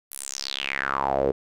sawtooth tone with band-pass filter sweep, 68.3 Hz, C#2, 25 cents flat, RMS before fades -27 dBFS, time 0.11-1.32 s, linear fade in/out 10 ms, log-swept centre 12000 to 420 Hz, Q 5.5, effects none

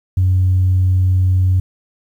sine tone, 92.5 Hz, F#2, in tune, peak -9 dBFS, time 0.17-1.6 s, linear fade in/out 5 ms, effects tanh soft clip ceiling -7 dBFS + 8-bit

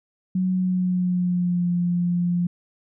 sine tone with pitch glide, 185 to 175.22 Hz, F#3 to F3, 0 to +6 cents, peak -19 dBFS, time 0.35-2.47 s, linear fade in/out 5 ms, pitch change -94 cents, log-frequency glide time 0.52-1.7 s, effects none

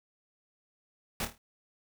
pink noise with echo, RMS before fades -33 dBFS, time 1.2-1.25 s, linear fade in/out 2 ms, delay 26 ms, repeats 5, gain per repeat -7 dB, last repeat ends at 1.38 s, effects none

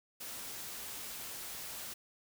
white noise, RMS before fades -44 dBFS, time 0.2-1.94 s, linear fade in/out 10 ms, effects none

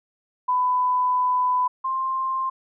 sine tone pair in turn, 1000 / 1053.1 Hz, B5 / C6, +21 / +11 cents, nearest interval minor second, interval 90 cents, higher second, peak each -18 / -22 dBFS, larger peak first, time 0.48-1.68 / 1.84-2.5 s, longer first, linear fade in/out 10 ms, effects none

